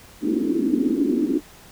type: band-pass noise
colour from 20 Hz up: pink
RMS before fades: -21 dBFS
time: 0.21-1.41 s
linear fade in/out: 50 ms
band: 240 to 350 Hz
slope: 48 dB/octave
effects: pink hiss -47 dBFS RMS until 1.71 s